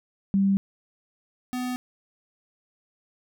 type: tone pair in turn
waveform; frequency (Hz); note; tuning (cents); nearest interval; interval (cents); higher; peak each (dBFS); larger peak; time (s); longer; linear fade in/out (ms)
sine / square; 196 / 250.3; G3 / B3; 0 / +23; major third; 423; second; -18 / -28; first; 0.34-0.57 / 1.53-1.76; neither; 0
effects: none

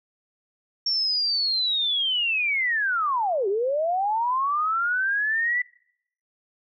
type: linear two-way sweep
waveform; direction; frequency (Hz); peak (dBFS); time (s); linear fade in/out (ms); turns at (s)
sine; down then up; 5510 to 375.9 to 1990; -21; 0.86-5.62; 5; 3.48
effects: noise-tail reverb RT60 0.7 s tail -24 dB re dry

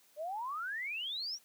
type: exponential sweep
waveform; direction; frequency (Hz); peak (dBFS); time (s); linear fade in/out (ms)
sine; up; 577 to 5920; -36; 0.16-1.39; 50
effects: white hiss -66 dBFS RMS until 1.44 s + high-pass 150 Hz 12 dB/octave

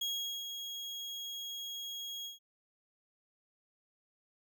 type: tone with ADSR envelope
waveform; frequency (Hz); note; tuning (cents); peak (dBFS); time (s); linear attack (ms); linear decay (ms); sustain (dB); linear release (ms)
35% pulse; 3296; G#7; -14; -31; 0.01-2.39; 7; 420; -7; 140
effects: none

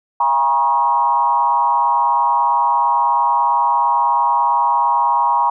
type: tone with frequency modulation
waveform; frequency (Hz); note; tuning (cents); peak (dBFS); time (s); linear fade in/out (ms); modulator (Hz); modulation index
sine; 954; A#5; +40; -12; 0.2-5.5; 5; 137; 1
effects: none

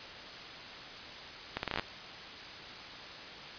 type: accelerating click train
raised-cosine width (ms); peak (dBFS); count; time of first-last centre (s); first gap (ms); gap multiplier
0.3; -16; 9; 1.57-1.796; 61; 0.76
effects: white hiss -45 dBFS RMS until 3.58 s + resampled to 11025 Hz

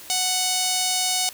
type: tone with notch filter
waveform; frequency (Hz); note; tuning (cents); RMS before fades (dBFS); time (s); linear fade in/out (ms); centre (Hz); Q
5% pulse; 740; F#5; 0; -23; 0.1-1.29; 0; 1600; 0.97
effects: white hiss -42 dBFS RMS until 1.33 s

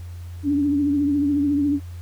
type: tone with vibrato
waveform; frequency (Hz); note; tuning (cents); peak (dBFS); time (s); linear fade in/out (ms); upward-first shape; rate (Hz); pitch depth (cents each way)
sine; 287.1; D4; -39; -17; 0.43-1.8; 50; triangle; 14; 65
effects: added 87 Hz sine -32 dBFS peak until 2.01 s + pink hiss -52 dBFS RMS until 2.01 s

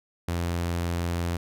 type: tone with vibrato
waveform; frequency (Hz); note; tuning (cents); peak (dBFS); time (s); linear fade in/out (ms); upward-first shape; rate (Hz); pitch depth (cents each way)
sawtooth; 86; F2; -26; -22; 0.28-1.37; 5; sine; 20; 17
effects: none

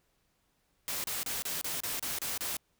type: noise bursts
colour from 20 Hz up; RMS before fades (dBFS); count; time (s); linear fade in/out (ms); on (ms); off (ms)
white; -35; 9; 0.88-2.568; 0; 160; 31
effects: pink hiss -74 dBFS RMS until 2.79 s

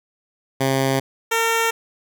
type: tone pair in turn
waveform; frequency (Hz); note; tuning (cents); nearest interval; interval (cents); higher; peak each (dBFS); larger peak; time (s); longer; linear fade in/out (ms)
10% pulse; 134.3 / 455.7; C3 / A#4; +46 / -39; octave + major sixth; 2115; second; -9; neither; 0.6-1 / 1.31-1.71; neither; 10
effects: none

